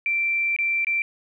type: tone with dropouts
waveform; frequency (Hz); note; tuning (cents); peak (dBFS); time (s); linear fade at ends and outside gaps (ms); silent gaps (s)
sine; 2349; D7; 0; -20; 0.06-1.02; 1; 0.564-0.587 / 0.847-0.869
effects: 10-bit